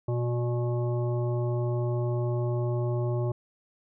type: harmonic tone with a mistuned harmonic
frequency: 121.1 Hz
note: B2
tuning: 34 cents flat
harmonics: 1 / 3 / 5 / 7 / 9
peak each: -26 / -32 / -36 / -43 / -45 dBFS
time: 0.08-3.32 s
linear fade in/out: 5 ms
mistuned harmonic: 5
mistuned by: -18 cents
effects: none